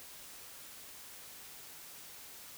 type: silence
effects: white hiss -51 dBFS RMS until 2.57 s